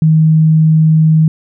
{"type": "tone", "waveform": "sine", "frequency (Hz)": 157.9, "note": "D#3", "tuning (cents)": 26, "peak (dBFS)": -5, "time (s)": [0.02, 1.28], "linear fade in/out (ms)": 2, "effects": []}